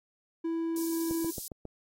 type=tone; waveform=triangle; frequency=329.9 Hz; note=E4; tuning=1 cent sharp; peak=-27 dBFS; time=0.44-1.31 s; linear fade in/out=10 ms
type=high-pass noise; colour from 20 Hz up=white; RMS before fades=-40 dBFS; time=0.76-1.48 s; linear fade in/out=2 ms; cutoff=4800 Hz; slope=24 dB/octave
type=click train; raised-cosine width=2 ms; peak=-27 dBFS; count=5; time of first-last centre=1.11-1.653 s; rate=7.36 Hz
effects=AAC 48 kbps